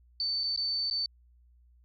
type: tone with dropouts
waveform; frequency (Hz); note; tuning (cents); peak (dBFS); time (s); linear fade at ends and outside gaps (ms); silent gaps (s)
sine; 4536; C#8; +39; -28; 0.2-1.06; 1; 0.436-0.44 / 0.562-0.575 / 0.9-0.91
effects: added 60 Hz sine -58 dBFS peak until 1.84 s

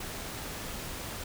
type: noise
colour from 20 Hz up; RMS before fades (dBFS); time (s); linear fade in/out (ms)
pink; -39; 0-1.24; 5
effects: none

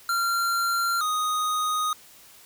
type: tone pair in turn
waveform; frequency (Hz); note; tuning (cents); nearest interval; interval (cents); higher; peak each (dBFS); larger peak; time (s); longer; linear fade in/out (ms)
square; 1379 / 1244.3; F6 / D#6; -22 / 0; major second; 178; first; -23 / -24; first; 0.09-1.01 / 1.01-1.93; neither; 2
effects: white hiss -51 dBFS RMS until 2.45 s

